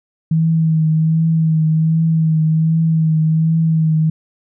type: tone with vibrato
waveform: sine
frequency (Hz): 160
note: D#3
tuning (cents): +49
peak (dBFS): -11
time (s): 0.31-4.1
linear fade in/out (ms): 5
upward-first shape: triangle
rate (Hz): 1.3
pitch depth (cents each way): 34
effects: none